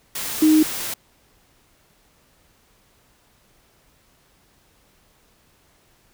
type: tone in noise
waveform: sine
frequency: 311.1 Hz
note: D#4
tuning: in tune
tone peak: -11 dBFS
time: 0.42-0.63 s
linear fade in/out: 5 ms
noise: white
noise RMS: -28 dBFS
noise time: 0.15-0.94 s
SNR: +14 dB
effects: pink hiss -59 dBFS RMS until 6.13 s